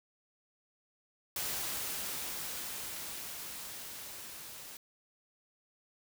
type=noise with level ramp; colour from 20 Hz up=white; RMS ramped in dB=-36 to -48 dBFS; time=1.36-4.77 s; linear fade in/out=2 ms; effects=none